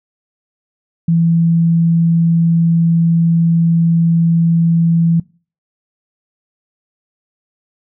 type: tone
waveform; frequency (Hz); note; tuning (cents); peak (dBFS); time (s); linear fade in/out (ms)
sine; 166.8; E3; +21; -9; 1.08-5.2; 5
effects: noise-tail reverb RT60 0.4 s tail -23 dB re dry